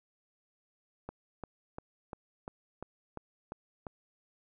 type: click train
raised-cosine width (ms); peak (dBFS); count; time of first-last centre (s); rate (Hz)
1; -26; 9; 1.09-3.868; 2.88
effects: none